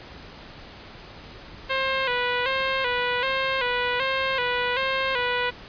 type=tone with vibrato; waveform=10% pulse; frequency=511 Hz; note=C5; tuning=41 cents flat; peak=-14 dBFS; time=1.69-5.51 s; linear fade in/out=20 ms; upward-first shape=square; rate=1.3 Hz; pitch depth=69 cents each way; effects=pink hiss -43 dBFS RMS until 5.68 s + resampled to 11025 Hz